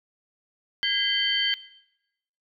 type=tone cluster; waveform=sine; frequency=1630 / 2041 / 3119 / 4531 Hz; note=G#6 / C7 / G7 / C#8; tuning=-33 / -44 / -9 / +37 cents; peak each=-31 / -29 / -24 / -32 dBFS; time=0.83-1.54 s; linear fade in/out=0 ms; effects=noise-tail reverb RT60 0.9 s tail -20 dB re dry